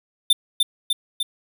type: tone with echo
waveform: square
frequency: 3579 Hz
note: A7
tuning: 29 cents sharp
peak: -12 dBFS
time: 0.3-0.33 s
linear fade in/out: 5 ms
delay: 300 ms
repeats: 3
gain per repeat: -3 dB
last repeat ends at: 1.23 s
effects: none